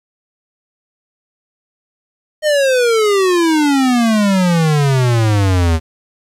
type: exponential sweep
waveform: square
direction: down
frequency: 622.3 to 78.7 Hz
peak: -11 dBFS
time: 2.42-5.8 s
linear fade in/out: 50 ms
effects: low-pass 10000 Hz 12 dB/octave + 8-bit